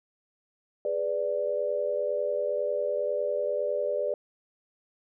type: chord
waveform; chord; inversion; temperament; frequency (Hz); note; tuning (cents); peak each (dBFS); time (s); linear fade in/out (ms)
sine; G# diminished; none; equal with one note detuned; 415.3 / 497.3 / 587.3; G#4 / B4 / D5; 0 / +12 / 0; -33 / -31 / -28; 0.85-4.14; 2
effects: none